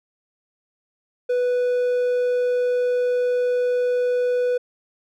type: tone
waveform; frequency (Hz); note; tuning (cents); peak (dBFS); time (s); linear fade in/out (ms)
triangle; 493.9; B4; 0; -16; 1.29-4.58; 10
effects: none